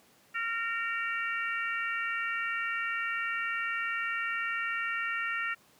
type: harmonic tone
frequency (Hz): 460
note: A#4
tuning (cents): -23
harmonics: 3 / 4 / 5 / 6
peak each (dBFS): -34 / -34 / -38 / -39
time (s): 0.34-5.55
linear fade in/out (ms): 20
effects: pink hiss -62 dBFS RMS until 5.79 s + high-pass 150 Hz 12 dB/octave